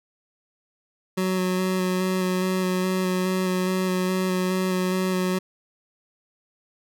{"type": "tone with vibrato", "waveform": "25% pulse", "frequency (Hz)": 185, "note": "F#3", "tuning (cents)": 0, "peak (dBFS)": -18, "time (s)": [1.17, 5.39], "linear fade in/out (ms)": 10, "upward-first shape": "square", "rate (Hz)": 2.4, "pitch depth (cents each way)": 12, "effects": []}